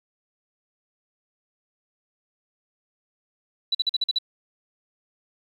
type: tone bursts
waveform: sine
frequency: 3951 Hz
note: B7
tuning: in tune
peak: -19 dBFS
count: 7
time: 3.72-4.186 s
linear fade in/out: 5 ms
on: 28 ms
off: 45 ms
effects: 9-bit